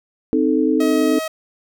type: chord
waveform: sine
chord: A diminished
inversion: first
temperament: equal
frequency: 261.6 / 311.1 / 440 Hz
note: C4 / Eb4 / A4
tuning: 0 / 0 / 0 cents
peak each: -18 / -17 / -20 dBFS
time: 0.33-1.19 s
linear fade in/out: 0 ms
type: tone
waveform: sawtooth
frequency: 636 Hz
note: D#5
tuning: 38 cents sharp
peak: -19 dBFS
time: 0.8-1.28 s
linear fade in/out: 5 ms
effects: none